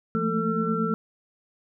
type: tone cluster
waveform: sine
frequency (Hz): 170.9 / 216.9 / 225.8 / 445.6 / 1349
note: F3 / A3 / A3 / A4 / E6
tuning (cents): -37 / -25 / +45 / +22 / +40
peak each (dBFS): -29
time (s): 0.15-0.94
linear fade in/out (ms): 0
effects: none